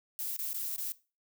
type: noise with dropouts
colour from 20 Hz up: violet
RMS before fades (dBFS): -36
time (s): 0.19-0.92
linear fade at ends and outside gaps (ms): 0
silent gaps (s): 0.365-0.39 / 0.531-0.544 / 0.762-0.781
effects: noise-tail reverb RT60 0.3 s tail -18 dB re dry